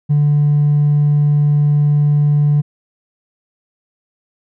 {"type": "tone with hard clipping", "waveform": "sine", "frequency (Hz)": 146.83, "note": "D3", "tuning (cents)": 0, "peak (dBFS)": -10, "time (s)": [0.09, 2.62], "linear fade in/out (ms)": 20, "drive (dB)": 1, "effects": []}